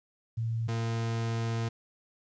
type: tone pair in turn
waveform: sine / 40% pulse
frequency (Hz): 113.9 / 114.47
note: A#2 / A#2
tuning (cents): -40 / -31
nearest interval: unison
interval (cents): 9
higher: second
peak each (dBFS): -28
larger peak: neither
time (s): 0.37-0.68 / 0.68-1.69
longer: second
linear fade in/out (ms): 10
effects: resampled to 16000 Hz + 11-bit